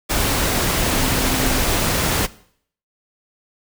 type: tone in noise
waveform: sine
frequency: 260 Hz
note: C4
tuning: 11 cents flat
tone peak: -26 dBFS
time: 0.92-1.61 s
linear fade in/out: 20 ms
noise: pink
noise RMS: -19 dBFS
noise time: 0.09-2.27 s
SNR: -10 dB
effects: noise-tail reverb RT60 0.6 s tail -19 dB re dry